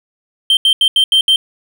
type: tone bursts at uneven times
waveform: triangle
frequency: 3136 Hz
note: G7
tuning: in tune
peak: -6 dBFS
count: 6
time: 0.5-0.57 / 0.65-0.73 / 0.81-0.88 / 0.96-1.04 / 1.12-1.21 / 1.28-1.36 s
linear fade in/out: 2 ms
effects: none